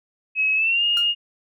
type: tone with pitch glide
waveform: sine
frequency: 2564 to 2845 Hz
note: E7 to F7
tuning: -49 to +31 cents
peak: -17 dBFS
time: 0.35-1.15 s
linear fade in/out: 50 ms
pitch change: +180 cents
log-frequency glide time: 0.55-0.84 s
type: tone with exponential decay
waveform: sawtooth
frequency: 1396.9 Hz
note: F6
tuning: in tune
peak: -23 dBFS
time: 0.97-1.09 s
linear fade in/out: 1 ms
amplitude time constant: 26 ms
effects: none